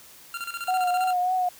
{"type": "tone with tremolo", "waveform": "25% pulse", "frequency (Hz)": 1384, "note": "F6", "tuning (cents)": -16, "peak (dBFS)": -26, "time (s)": [0.34, 1.13], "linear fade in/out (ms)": 2, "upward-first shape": "square", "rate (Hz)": 15, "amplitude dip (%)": 70}
{"type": "tone with vibrato", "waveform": "sine", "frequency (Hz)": 731, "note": "F#5", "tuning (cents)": -21, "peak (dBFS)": -21, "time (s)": [0.68, 1.49], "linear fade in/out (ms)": 5, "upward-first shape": "triangle", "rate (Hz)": 3.4, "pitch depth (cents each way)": 39}
{"effects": ["white hiss -49 dBFS RMS until 1.59 s"]}